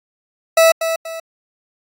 40% pulse tone with echo, 654 Hz, E5, 14 cents flat, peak -7 dBFS, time 0.57-0.72 s, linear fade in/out 5 ms, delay 240 ms, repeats 2, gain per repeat -9 dB, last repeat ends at 1.2 s, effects AAC 64 kbps

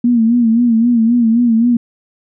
sine tone with vibrato, 233.1 Hz, A#3, in tune, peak -8 dBFS, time 0.04-1.77 s, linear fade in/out 5 ms, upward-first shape sine, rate 3.8 Hz, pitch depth 80 cents each way, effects none

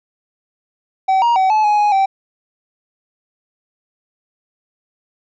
triangle tone with pitch steps, 764 / 943 / 759 / 861 / 837 / 832 / 776 Hz, G5 / A#5 / F#5 / A5 / G#5 / G#5 / G5, -45 / +20 / +44 / -38 / +13 / +3 / -18 cents, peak -9 dBFS, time 1.08-2.06 s, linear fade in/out 10 ms, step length 140 ms, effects resampled to 16000 Hz

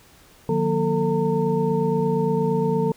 sine tone cluster, 153 / 181.6 / 236.9 / 445.8 / 911 Hz, D#3 / F#3 / A#3 / A4 / A#5, -29 / -32 / +28 / +23 / -40 cents, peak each -25 / -25 / -27 / -22 / -29 dBFS, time 0.49-2.92 s, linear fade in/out 2 ms, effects pink hiss -52 dBFS RMS until 2.96 s

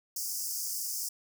pink high-pass noise, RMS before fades -35 dBFS, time 0.16-1.09 s, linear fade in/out 5 ms, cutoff 4900 Hz, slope 96 dB/octave, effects none

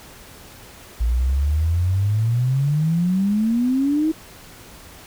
sine exponential sweep, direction up, 55.8 to 322.4 Hz, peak -16 dBFS, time 1-4.12 s, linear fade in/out 10 ms, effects pink hiss -43 dBFS RMS until 5.06 s

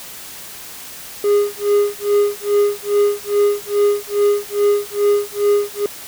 triangle tone with tremolo, 410 Hz, G#4, 22 cents flat, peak -8 dBFS, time 1.24-5.86 s, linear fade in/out 2 ms, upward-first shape sine, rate 2.4 Hz, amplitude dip 100%, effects white hiss -34 dBFS RMS until 6.07 s

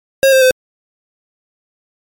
square tone with pitch steps, 540 / 526.8 / 513.8 Hz, C#5 / C5 / C5, -45 / +12 / -32 cents, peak -7 dBFS, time 0.23-0.509 s, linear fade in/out 0 ms, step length 93 ms, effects MP3 96 kbps

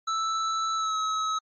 square tone with pitch glide, 1318.5 to 1285.4 Hz, E6 to E6, 0 to -44 cents, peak -26 dBFS, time 0.07-1.39 s, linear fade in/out 10 ms, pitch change -44 cents, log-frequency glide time 0.75-0.97 s, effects MP3 32 kbps

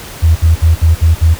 sine tone bursts, 81.3 Hz, E2, 23 cents flat, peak -4 dBFS, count 6, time 0.22-1.35 s, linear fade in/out 20 ms, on 140 ms, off 58 ms, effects pink hiss -29 dBFS RMS until 1.39 s

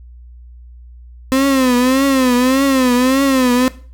35% pulse tone with vibrato, 260 Hz, C4, 11 cents flat, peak -9 dBFS, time 1.32-3.68 s, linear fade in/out 0 ms, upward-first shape triangle, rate 1.7 Hz, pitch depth 120 cents each way, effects noise-tail reverb RT60 0.4 s tail -17 dB re dry + added 60 Hz sine -35 dBFS peak until 3.93 s

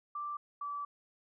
sine tone pair in turn, 1174.7 / 1155.2 Hz, D6 / D6, 0 / -29 cents, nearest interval unison, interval 29 cents, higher first, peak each -36 / -36 dBFS, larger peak neither, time 0.15-0.37 / 0.61-0.85 s, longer second, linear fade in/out 5 ms, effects none

